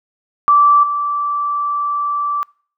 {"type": "tone with level steps", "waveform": "sine", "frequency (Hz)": 1164, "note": "D6", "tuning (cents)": -16, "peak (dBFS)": [-7, -16], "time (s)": [0.48, 2.43], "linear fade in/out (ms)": 0, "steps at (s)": 0.83, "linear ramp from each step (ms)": 5, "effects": ["noise-tail reverb RT60 0.5 s tail -26 dB re dry"]}